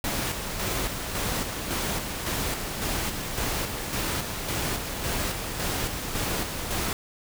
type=noise with tremolo; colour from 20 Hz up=pink; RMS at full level=-28 dBFS; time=0.04-6.93 s; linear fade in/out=2 ms; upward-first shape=square; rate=1.8 Hz; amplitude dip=40%; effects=none